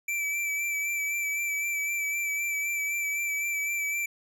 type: tone with vibrato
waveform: square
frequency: 2322 Hz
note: D7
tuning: 20 cents flat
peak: -28 dBFS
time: 0.08-4.06 s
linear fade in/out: 5 ms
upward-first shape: sine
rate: 3.9 Hz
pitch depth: 26 cents each way
effects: none